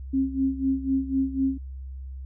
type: tone with tremolo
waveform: sine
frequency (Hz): 267.9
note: C4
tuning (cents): +41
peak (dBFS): -19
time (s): 0.13-1.58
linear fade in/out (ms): 10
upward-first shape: sine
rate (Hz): 4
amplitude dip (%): 80
effects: added 66 Hz sine -34 dBFS peak until 2.25 s